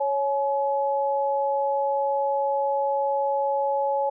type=tone pair together; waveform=sine; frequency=554.4 / 849 Hz; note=C#5 / G#5; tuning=0 / +38 cents; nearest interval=perfect fifth; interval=738 cents; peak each=-24 dBFS; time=0-4.1 s; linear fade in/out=10 ms; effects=none